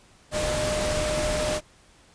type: tone in noise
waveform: sine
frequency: 609 Hz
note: D#5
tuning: 37 cents flat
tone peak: -26 dBFS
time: 0.31-1.61 s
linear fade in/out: 50 ms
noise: pink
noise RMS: -28 dBFS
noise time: 0.31-1.61 s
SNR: -1 dB
effects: pink hiss -56 dBFS RMS until 2.14 s + resampled to 22050 Hz